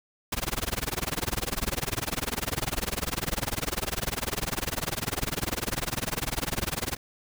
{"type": "noise with tremolo", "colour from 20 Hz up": "pink", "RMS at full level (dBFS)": -27, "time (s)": [0.32, 6.97], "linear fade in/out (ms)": 5, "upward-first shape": "sine", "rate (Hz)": 20, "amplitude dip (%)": 100, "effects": []}